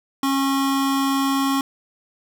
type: tone pair together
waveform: square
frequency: 272.8 / 1091.2 Hz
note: C#4 / C#6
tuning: -28 / -28 cents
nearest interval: 2 octaves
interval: 2400 cents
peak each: -20 / -25 dBFS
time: 0.23-1.61 s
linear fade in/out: 2 ms
effects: none